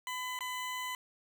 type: tone with dropouts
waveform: 20% pulse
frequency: 1006 Hz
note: B5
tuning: 32 cents sharp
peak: -31 dBFS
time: 0.07-0.95 s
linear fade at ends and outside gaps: 1 ms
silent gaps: 0.39-0.407 s
effects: none